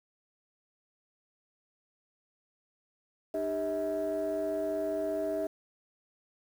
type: tone cluster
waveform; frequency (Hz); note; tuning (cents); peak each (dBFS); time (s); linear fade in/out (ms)
sine; 303.5 / 398.5 / 642; D#4 / G4 / E5; -43 / +28 / -46; -35 / -34 / -30; 3.34-5.47; 5
effects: tanh soft clip ceiling -25 dBFS + 9-bit